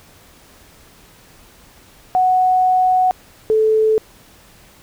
sine tone pair in turn, 740 / 436.6 Hz, F#5 / A4, 0 / -13 cents, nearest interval major sixth, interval 913 cents, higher first, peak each -11 dBFS, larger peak neither, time 2.15-3.11 / 3.5-3.98 s, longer first, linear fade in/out 0 ms, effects pink hiss -47 dBFS RMS until 4.82 s

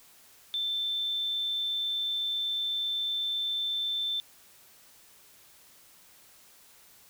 sine tone, 3546 Hz, A7, 13 cents sharp, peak -28 dBFS, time 0.54-4.2 s, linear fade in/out 0 ms, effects white hiss -57 dBFS RMS until 7.09 s

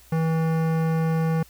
sine tone with hard clipping, 161.8 Hz, E3, 32 cents flat, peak -22 dBFS, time 0.12-1.43 s, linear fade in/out 5 ms, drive 17 dB, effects added 60 Hz sine -54 dBFS peak until 1.49 s + white hiss -53 dBFS RMS until 1.49 s

